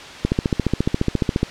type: click train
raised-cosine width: 3 ms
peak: -4 dBFS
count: 18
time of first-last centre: 0.25-1.431 s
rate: 14.4 Hz
effects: white hiss -35 dBFS RMS until 1.5 s + low-pass 4000 Hz 12 dB/octave